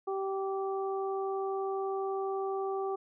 harmonic tone, 388 Hz, G4, 18 cents flat, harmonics 1 / 2 / 3, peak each -32 / -37 / -41 dBFS, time 0.07-2.96 s, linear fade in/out 10 ms, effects none

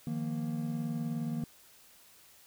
triangle chord, Eb suspended second, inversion none, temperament equal, 155.56 / 174.61 / 233.1 Hz, Eb3 / F3 / Bb3, 0 / 0 / 0 cents, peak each -34 / -39 / -33 dBFS, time 0.07-1.44 s, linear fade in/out 2 ms, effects white hiss -59 dBFS RMS until 2.46 s

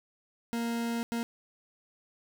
40% pulse tone bursts at uneven times, 233.1 Hz, A#3, in tune, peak -29 dBFS, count 2, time 0.53-1.03 / 1.12-1.23 s, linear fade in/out 0 ms, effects none

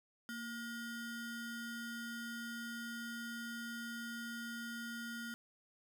square ring-modulated tone, 830.6 Hz, G#5, in tune, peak -40 dBFS, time 0.29-5.34 s, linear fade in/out 0 ms, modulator 599 Hz, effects none

